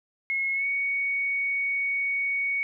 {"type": "tone with pitch glide", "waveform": "sine", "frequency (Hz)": [2172, 2232], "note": ["C#7", "C#7"], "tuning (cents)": [-36, 11], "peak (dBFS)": -24, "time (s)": [0.3, 2.63], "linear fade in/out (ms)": 0, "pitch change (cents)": 47, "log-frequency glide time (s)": [0.54, 0.66], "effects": []}